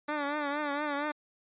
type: tone with vibrato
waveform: 10% pulse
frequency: 291.8 Hz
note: D4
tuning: 11 cents flat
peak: -22 dBFS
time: 0.08-1.12 s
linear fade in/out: 10 ms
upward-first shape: triangle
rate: 4.3 Hz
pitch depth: 77 cents each way
effects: resampled to 8000 Hz